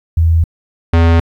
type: tone pair in turn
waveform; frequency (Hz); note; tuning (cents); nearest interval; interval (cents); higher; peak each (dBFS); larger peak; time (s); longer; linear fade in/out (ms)
sine / square; 82.2 / 83.44; E2 / E2; -4 / +22; unison; 26; second; -7; neither; 0.17-0.44 / 0.93-1.2; neither; 5
effects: low-pass 3000 Hz 12 dB/octave + 8-bit